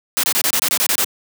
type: noise bursts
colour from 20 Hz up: white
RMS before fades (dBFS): -17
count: 10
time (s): 0.17-1.044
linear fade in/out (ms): 0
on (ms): 64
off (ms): 26
effects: high-pass 200 Hz 12 dB/octave